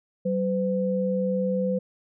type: tone pair together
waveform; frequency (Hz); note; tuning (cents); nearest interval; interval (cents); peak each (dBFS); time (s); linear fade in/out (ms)
sine; 190 / 507.2; F#3 / B4; +46 / +46; octave + perfect fourth; 1700; -25; 0.25-1.79; 10
effects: none